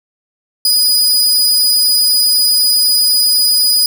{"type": "tone", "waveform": "sawtooth", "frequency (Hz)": 4946, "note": "D#8", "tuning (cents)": -11, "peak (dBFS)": -6, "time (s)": [0.65, 3.86], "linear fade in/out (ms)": 2, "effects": []}